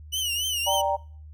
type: tone with vibrato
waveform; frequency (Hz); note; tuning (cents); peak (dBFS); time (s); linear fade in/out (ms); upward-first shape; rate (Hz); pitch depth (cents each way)
sawtooth; 2936; F#7; -14; -22; 0.12-0.82; 20; triangle; 3.6; 120
type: chord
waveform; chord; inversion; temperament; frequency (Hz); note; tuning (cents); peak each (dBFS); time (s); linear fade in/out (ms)
sine; G minor; second; equal; 587.3 / 784 / 932.3; D5 / G5 / Bb5; 0 / 0 / 0; -26; 0.66-0.97; 20
effects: noise-tail reverb RT60 0.5 s tail -23 dB re dry + added 76 Hz sine -41 dBFS peak until 1.33 s